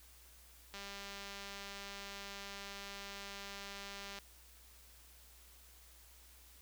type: click train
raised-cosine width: 0.2 ms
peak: -30 dBFS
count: 687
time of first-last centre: 0.74-4.187 s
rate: 199 Hz
effects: added 60 Hz sine -62 dBFS peak until 6.61 s + white hiss -62 dBFS RMS until 6.61 s